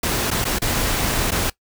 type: noise with dropouts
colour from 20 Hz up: pink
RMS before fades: -21 dBFS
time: 0.03-1.5 s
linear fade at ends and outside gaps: 5 ms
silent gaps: 0.305-0.312 / 0.443-0.451 / 0.587-0.618 / 1.308-1.317 s
effects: noise-tail reverb RT60 0.1 s tail -20 dB re dry